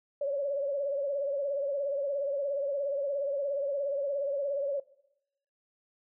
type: tone with vibrato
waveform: sine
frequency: 561 Hz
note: C#5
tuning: 21 cents sharp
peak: -28 dBFS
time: 0.21-4.8 s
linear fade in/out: 5 ms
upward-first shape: triangle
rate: 17 Hz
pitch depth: 79 cents each way
effects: noise-tail reverb RT60 0.8 s tail -20 dB re dry